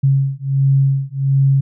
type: beating tone pair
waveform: sine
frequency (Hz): 135.9 / 137.3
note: C#3 / C#3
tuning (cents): -34 / -16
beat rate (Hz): 1.4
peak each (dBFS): -15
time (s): 0.03-1.61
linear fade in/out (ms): 10
effects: none